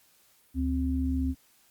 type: tone pair together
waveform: sine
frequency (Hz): 72.92 / 261.6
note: D2 / C4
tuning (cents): -12 / 0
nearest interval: octave + minor seventh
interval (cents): 2212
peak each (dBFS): -28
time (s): 0.54-1.35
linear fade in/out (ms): 50
effects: white hiss -63 dBFS RMS until 1.7 s + Opus 48 kbps